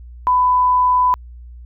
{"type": "tone", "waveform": "sine", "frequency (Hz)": 999, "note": "B5", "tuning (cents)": 20, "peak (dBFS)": -11, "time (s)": [0.27, 1.14], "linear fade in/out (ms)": 0, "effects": ["added 60 Hz sine -34 dBFS peak until 1.65 s"]}